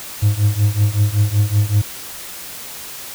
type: tone with tremolo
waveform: triangle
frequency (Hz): 103.83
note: G#2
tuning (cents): 0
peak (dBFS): -6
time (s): 0.22-1.82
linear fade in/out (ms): 10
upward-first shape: triangle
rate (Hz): 5.3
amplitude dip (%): 95
effects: tanh soft clip ceiling -3 dBFS + white hiss -32 dBFS RMS until 3.14 s